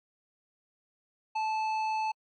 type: tone with tanh clipping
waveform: sine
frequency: 873 Hz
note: A5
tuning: 14 cents flat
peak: -30 dBFS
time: 1.35-2.12 s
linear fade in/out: 10 ms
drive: 12 dB
effects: low-pass 6000 Hz 12 dB/octave + AAC 64 kbps